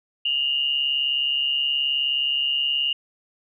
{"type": "tone pair together", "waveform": "sine", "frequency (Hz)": [2821, 2960], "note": ["F7", "F#7"], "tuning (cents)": [17, 0], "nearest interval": "minor second", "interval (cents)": 83, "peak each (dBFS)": [-21, -27], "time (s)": [0.25, 2.93], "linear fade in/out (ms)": 5, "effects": []}